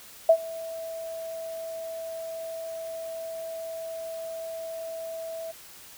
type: tone with ADSR envelope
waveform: sine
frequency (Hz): 655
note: E5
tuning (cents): -11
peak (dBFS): -11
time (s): 0.29-5.52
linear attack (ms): 5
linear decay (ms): 71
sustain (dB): -22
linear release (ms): 14
effects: white hiss -48 dBFS RMS until 5.97 s